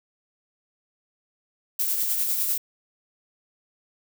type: noise with tremolo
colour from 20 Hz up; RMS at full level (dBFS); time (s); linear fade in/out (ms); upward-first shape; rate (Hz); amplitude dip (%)
violet; -23; 1.79-2.58; 5; triangle; 10; 45
effects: none